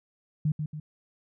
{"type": "tone with echo", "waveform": "sine", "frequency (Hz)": 152.2, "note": "D#3", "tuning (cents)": -38, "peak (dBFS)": -22, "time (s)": [0.45, 0.52], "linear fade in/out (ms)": 5, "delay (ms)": 140, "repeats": 2, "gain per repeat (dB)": -6, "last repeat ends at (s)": 0.8, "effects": []}